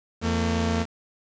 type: tone pair together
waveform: sawtooth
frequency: 84.88 / 226.6 Hz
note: F2 / A#3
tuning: -49 / -49 cents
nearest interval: octave + perfect fourth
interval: 1700 cents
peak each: -21 dBFS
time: 0.21-0.86 s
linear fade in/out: 50 ms
effects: resampled to 16000 Hz + 7-bit